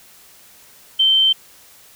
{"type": "tone", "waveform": "sine", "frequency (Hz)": 3110, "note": "G7", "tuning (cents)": -14, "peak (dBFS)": -11, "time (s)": [0.99, 1.33], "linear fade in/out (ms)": 10, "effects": ["white hiss -47 dBFS RMS until 1.95 s"]}